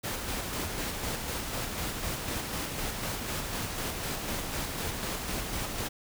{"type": "noise with tremolo", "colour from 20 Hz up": "pink", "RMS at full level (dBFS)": -33, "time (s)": [0.03, 5.89], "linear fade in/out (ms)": 20, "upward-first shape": "square", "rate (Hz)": 4, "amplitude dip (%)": 30, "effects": []}